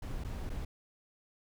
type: noise with dropouts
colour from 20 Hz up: brown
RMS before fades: -38 dBFS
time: 0.02-0.65 s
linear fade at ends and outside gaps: 5 ms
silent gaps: 0.239-0.246 / 0.495-0.5 s
effects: none